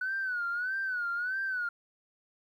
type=tone with vibrato; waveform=sine; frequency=1480 Hz; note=F#6; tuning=in tune; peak=-29 dBFS; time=0.01-1.69 s; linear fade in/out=5 ms; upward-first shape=sine; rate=1.6 Hz; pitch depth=110 cents each way; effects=tanh soft clip ceiling -25 dBFS + 11-bit